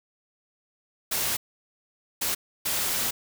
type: noise bursts at uneven times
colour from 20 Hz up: white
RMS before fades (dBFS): -27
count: 3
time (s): 1.11-1.37 / 2.21-2.35 / 2.65-3.11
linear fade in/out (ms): 10
effects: none